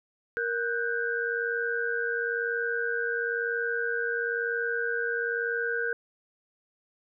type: tone cluster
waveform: sine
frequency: 467.1 / 1482 / 1583 Hz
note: A#4 / F#6 / G6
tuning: +3 / +2 / +17 cents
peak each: -31 dBFS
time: 0.37-5.93 s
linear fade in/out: 0 ms
effects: none